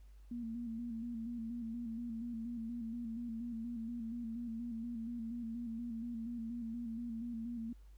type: tone with vibrato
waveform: sine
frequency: 232.3 Hz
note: A#3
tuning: 6 cents flat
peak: -39 dBFS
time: 0.31-7.73 s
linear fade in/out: 5 ms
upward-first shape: square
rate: 4.2 Hz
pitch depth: 48 cents each way
effects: added 50 Hz sine -54 dBFS peak until 7.97 s + pink hiss -75 dBFS RMS until 7.97 s